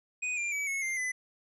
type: tone with pitch steps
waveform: square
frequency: 2489 / 2385 / 2285 / 2189 / 2098 / 2010 Hz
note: D#7 / D7 / D7 / C#7 / C7 / B6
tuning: 0 / +26 / -48 / -22 / +4 / +30 cents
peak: -31 dBFS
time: 0.22-1.12 s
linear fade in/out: 10 ms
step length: 150 ms
effects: resampled to 24000 Hz